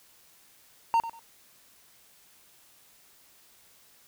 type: tone with echo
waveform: triangle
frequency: 918 Hz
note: A#5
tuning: 27 cents flat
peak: -18 dBFS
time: 0.94-1 s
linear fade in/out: 0 ms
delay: 96 ms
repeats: 2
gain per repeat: -13 dB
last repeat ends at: 1.192 s
effects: white hiss -59 dBFS RMS until 4.07 s